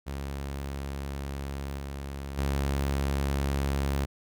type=tone with level steps; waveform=sawtooth; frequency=69.3 Hz; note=C#2; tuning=in tune; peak=-29 / -31 / -22 dBFS; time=0.06-4.06 s; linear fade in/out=20 ms; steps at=1.77 / 2.37 s; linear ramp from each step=20 ms; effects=none